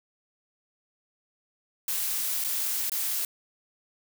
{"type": "noise with dropouts", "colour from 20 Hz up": "blue", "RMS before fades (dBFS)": -29, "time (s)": [1.88, 3.25], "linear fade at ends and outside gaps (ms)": 2, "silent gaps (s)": [[2.441, 2.446], [2.897, 2.918]], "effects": []}